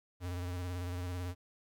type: tone with vibrato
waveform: square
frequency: 89.2 Hz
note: F2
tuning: 37 cents sharp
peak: -37 dBFS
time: 0.2-1.35 s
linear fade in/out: 50 ms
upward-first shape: square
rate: 18 Hz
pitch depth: 34 cents each way
effects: 12-bit